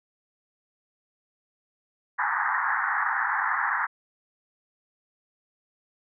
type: band-pass noise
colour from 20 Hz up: white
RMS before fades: -26 dBFS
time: 2.18-3.87 s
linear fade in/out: 20 ms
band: 790 to 1900 Hz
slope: 96 dB/octave
effects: none